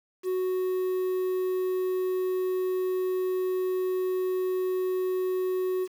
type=tone with quantisation; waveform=triangle; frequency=370 Hz; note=F#4; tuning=in tune; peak=-23 dBFS; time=0.23-5.88 s; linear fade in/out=50 ms; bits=8; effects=none